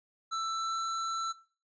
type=tone with pitch glide; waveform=square; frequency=1327 to 1334.7 Hz; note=E6 to E6; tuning=+11 to +21 cents; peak=-32 dBFS; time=0.31-1.33 s; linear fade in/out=20 ms; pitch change=+10 cents; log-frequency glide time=0.54-0.78 s; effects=noise-tail reverb RT60 0.4 s tail -18 dB re dry + resampled to 16000 Hz